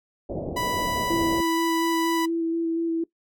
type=low-pass noise; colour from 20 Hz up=white; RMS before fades=-31 dBFS; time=0.29-1.41 s; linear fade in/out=5 ms; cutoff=670 Hz; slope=48 dB/octave
type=tone; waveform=sawtooth; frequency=987.8 Hz; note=B5; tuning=in tune; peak=-22 dBFS; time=0.56-2.26 s; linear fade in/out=10 ms
type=tone with vibrato; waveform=sine; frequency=331.3 Hz; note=E4; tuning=9 cents sharp; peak=-22 dBFS; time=1.1-3.04 s; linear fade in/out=5 ms; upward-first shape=square; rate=4.2 Hz; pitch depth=12 cents each way
effects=noise-tail reverb RT60 0.1 s tail -19 dB re dry